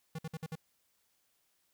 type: tone bursts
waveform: square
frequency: 160 Hz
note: D#3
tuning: 49 cents sharp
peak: -38 dBFS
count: 5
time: 0.15-0.555 s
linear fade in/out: 5 ms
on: 37 ms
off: 55 ms
effects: white hiss -75 dBFS RMS until 1.73 s